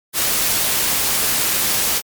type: noise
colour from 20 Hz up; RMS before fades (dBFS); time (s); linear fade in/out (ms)
white; -18; 0.13-2.02; 50
effects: MP3 96 kbps